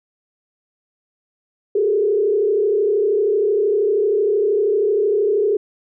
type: tone with frequency modulation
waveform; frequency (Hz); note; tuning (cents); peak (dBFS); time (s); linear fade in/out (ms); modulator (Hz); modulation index
sine; 415.3; G#4; 0; -14; 1.75-5.57; 5; 32.9; 1
effects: none